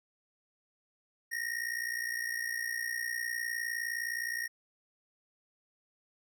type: ring-modulated tone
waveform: square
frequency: 1864.7 Hz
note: A#6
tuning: in tune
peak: -31 dBFS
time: 1.31-4.48 s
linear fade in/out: 20 ms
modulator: 29.8 Hz
effects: none